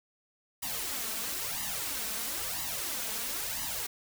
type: noise with flanger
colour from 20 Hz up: white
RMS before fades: -35 dBFS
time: 0.62-3.87 s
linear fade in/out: 10 ms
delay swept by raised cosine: 1 to 4.6 ms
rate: 1 Hz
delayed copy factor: +0.85
effects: none